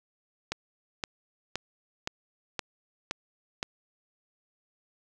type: click train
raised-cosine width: 0.2 ms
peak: -13 dBFS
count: 7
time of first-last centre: 0.52-3.629 s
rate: 1.93 Hz
effects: none